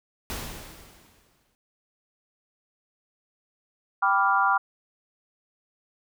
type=noise with exponential decay; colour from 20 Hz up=pink; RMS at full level=-32 dBFS; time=0.3-1.55 s; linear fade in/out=0 ms; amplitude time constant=270 ms
type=chord; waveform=sine; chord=G dominant seventh; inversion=none; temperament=equal; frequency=784 / 987.8 / 1174.7 / 1396.9 Hz; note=G5 / B5 / D6 / F6; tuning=0 / 0 / 0 / 0 cents; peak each=-25 / -25 / -24 / -24 dBFS; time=4.02-4.58 s; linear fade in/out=10 ms
effects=none